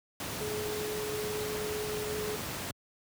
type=tone in noise; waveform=sine; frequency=424.2 Hz; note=G#4; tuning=37 cents sharp; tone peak=-34 dBFS; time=0.41-2.36 s; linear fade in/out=2 ms; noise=pink; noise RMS=-37 dBFS; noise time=0.2-2.71 s; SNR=0 dB; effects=high-pass 80 Hz 12 dB/octave